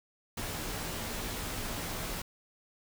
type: noise with comb filter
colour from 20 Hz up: pink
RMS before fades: -37 dBFS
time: 0.37-2.22 s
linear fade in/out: 5 ms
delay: 15 ms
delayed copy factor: -0.5
effects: none